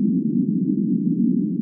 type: band-pass noise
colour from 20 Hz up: pink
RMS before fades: -20 dBFS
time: 0-1.61 s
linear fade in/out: 0 ms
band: 180 to 290 Hz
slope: 48 dB/octave
effects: none